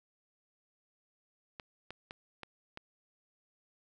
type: clicks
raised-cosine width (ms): 0.3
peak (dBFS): -27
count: 5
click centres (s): 1.598 / 1.906 / 2.109 / 2.433 / 2.774
effects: none